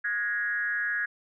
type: tone with frequency modulation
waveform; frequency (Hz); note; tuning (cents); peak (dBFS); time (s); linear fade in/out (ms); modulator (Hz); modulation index
sine; 1661.2; G#6; 0; -26; 0.04-1.06; 10; 216; 0.8
effects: none